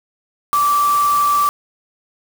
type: tone in noise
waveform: sine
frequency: 1164 Hz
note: D6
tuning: 16 cents flat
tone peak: -12 dBFS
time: 0.53-1.49 s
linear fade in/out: 0 ms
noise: white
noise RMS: -28 dBFS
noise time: 0.53-1.49 s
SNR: +13 dB
effects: none